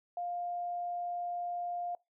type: tone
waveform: sine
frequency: 703 Hz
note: F5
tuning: 11 cents sharp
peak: -34 dBFS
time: 0.17-1.95 s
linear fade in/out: 2 ms
effects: noise-tail reverb RT60 0.2 s tail -22 dB re dry